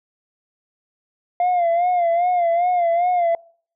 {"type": "tone with vibrato", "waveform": "sine", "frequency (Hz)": 698.5, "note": "F5", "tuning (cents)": 0, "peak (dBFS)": -13, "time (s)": [1.4, 3.35], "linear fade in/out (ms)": 2, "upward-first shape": "sine", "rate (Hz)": 2.5, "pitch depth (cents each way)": 68, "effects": ["noise-tail reverb RT60 0.5 s tail -25 dB re dry", "tanh soft clip ceiling -14 dBFS"]}